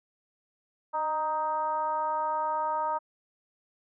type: tone with frequency modulation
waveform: sine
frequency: 933 Hz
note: A#5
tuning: 1 cent sharp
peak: -26 dBFS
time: 0.93-2.99 s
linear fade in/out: 20 ms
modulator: 319 Hz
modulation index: 0.85
effects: high-pass 400 Hz 12 dB/octave